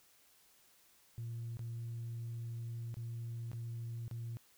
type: tone with dropouts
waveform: sine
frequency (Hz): 116.54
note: A#2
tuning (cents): 0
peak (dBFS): -38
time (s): 1.18-4.37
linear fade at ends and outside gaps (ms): 0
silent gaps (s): 1.57-1.593 / 2.942-2.969 / 3.516-3.532 / 4.08-4.112
effects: tanh soft clip ceiling -37 dBFS + white hiss -67 dBFS RMS until 4.57 s